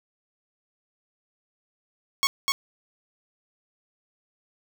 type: tone with echo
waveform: 10% pulse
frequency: 1104 Hz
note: C#6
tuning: 7 cents flat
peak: -11 dBFS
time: 2.23-2.27 s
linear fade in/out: 0 ms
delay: 250 ms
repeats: 1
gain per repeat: -2 dB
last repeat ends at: 2.52 s
effects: none